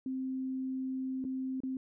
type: tone with dropouts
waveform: sine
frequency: 261.6 Hz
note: C4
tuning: in tune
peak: -33 dBFS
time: 0.06-1.77 s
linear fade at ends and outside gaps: 2 ms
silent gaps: 1.242-1.249 / 1.604-1.634 s
effects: none